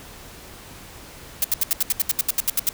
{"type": "noise bursts", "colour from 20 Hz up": "blue", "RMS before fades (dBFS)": -19, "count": 14, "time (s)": [1.42, 2.691], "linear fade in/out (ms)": 2, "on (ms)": 23, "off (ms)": 73, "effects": ["pink hiss -42 dBFS RMS until 2.73 s"]}